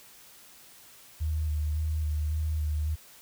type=tone with vibrato; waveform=sine; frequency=76.8 Hz; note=D#2; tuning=22 cents flat; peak=-26 dBFS; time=1.2-2.96 s; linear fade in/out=20 ms; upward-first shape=square; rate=1.8 Hz; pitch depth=24 cents each way; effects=white hiss -53 dBFS RMS until 3.21 s